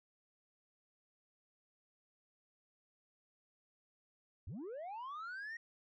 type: linear sweep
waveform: sine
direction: up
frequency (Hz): 65.41 to 1891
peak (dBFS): -40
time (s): 4.47-5.57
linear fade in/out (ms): 5
effects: tanh soft clip ceiling -42 dBFS